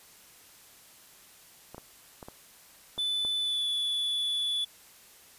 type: clicks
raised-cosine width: 1 ms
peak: -28 dBFS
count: 6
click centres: 1.746 / 1.781 / 2.228 / 2.285 / 2.979 / 3.25 s
type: tone with pitch glide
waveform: triangle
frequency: 3499 to 3443 Hz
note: A7 to A7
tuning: -10 to -38 cents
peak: -26 dBFS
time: 2.98-4.65 s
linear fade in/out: 10 ms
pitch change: -28 cents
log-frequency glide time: 3.4-3.67 s
effects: white hiss -55 dBFS RMS until 5.38 s + resampled to 32000 Hz